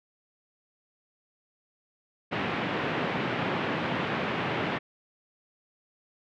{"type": "band-pass noise", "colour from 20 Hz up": "pink", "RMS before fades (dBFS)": -30, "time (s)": [2.31, 4.79], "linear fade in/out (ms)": 20, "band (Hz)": [130, 2900], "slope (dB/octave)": 24, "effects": []}